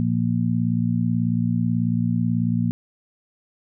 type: harmonic tone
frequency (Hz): 58.27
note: A#1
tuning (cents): 0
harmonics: 2 / 3 / 4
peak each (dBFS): -23 / -23 / -23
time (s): 0-2.71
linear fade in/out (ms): 0
effects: none